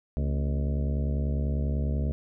harmonic tone with a mistuned harmonic, 70.1 Hz, C#2, 20 cents sharp, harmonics 1 / 2 / 3 / 4 / 5 / 6 / 7 / 8 / 9, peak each -26 / -31 / -35 / -43 / -45 / -44 / -45 / -46 / -45 dBFS, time 0.17-2.12 s, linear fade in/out 0 ms, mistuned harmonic 3, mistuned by +110 cents, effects none

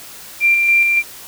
sine tone with tremolo, 2371 Hz, D7, 16 cents sharp, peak -9 dBFS, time 0.4-1.03 s, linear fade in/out 50 ms, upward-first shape square, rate 3.5 Hz, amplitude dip 30%, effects white hiss -36 dBFS RMS until 1.27 s

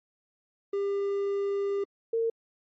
triangle / sine tone pair in turn, 399.4 / 456.4 Hz, G4 / A#4, +32 / -37 cents, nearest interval major second, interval 231 cents, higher second, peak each -24 dBFS, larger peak neither, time 0.73-1.84 / 2.13-2.3 s, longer first, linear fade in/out 5 ms, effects MP3 32 kbps

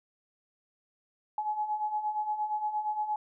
sine beating tone pair, 842 / 850.6 Hz, G#5 / G#5, +24 / +41 cents, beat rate 8.6 Hz, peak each -36 / -30 dBFS, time 1.38-3.16 s, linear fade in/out 2 ms, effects none

